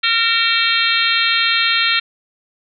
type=harmonic tone with a mistuned harmonic; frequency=459.2 Hz; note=A#4; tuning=26 cents flat; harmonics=3 / 4 / 5 / 6 / 7 / 8 / 9; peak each=-21 / -21 / -21 / -21 / -21 / -21 / -21 dBFS; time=0.03-2 s; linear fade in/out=10 ms; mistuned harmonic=6; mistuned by=-36 cents; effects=none